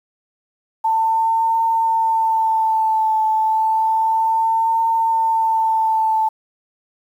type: tone with vibrato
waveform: sine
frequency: 890 Hz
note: A5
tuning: 20 cents sharp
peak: -14 dBFS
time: 0.84-6.29 s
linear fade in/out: 10 ms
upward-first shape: triangle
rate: 0.31 Hz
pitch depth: 33 cents each way
effects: 8-bit